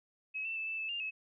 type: tone with pitch steps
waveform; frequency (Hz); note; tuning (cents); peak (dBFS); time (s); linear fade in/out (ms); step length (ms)
sine; 2563 / 2670 / 2628 / 2643 / 2619 / 2800 / 2583; E7 / E7 / E7 / E7 / E7 / F7 / E7; -49 / +22 / -6 / +4 / -12 / +4 / -36; -35; 0.34-1.11; 20; 110
effects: none